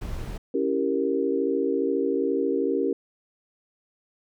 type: noise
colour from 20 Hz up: brown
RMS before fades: -32 dBFS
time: 0.01-0.38 s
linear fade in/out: 10 ms
type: chord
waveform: sine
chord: C# diminished seventh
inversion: none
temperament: equal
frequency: 277.2 / 329.6 / 392 / 466.2 Hz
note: C#4 / E4 / G4 / Bb4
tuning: 0 / 0 / 0 / 0 cents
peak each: -27 / -30 / -26 / -27 dBFS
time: 0.54-2.93 s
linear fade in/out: 5 ms
effects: none